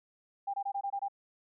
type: tone bursts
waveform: sine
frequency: 797 Hz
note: G5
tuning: 28 cents sharp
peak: -31 dBFS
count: 7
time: 0.47-1.084 s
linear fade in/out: 10 ms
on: 68 ms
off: 23 ms
effects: none